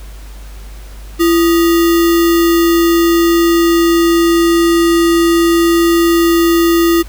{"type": "tone with sample-and-hold", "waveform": "sine", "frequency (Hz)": 337.6, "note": "E4", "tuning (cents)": 41, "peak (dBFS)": -7, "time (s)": [1.19, 7.03], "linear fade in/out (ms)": 20, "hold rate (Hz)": 1575, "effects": ["added 50 Hz sine -28 dBFS peak until 7.08 s", "pink hiss -40 dBFS RMS until 7.08 s"]}